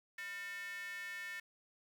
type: tone with high-pass filter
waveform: square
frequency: 200 Hz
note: G3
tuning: 35 cents sharp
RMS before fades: -45 dBFS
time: 0.18-1.4 s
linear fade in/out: 5 ms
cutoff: 1900 Hz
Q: 9.4
effects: 11-bit